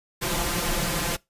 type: noise with comb filter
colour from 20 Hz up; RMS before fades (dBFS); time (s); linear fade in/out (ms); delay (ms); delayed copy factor
pink; -26; 0.21-1.17; 20; 5.8; +0.95
effects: noise-tail reverb RT60 0.2 s tail -23 dB re dry + resampled to 32000 Hz